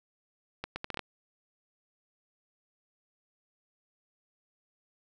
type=accelerating click train; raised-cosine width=0.3 ms; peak=-19 dBFS; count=7; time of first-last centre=0.64-0.993 s; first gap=120 ms; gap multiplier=0.7; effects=none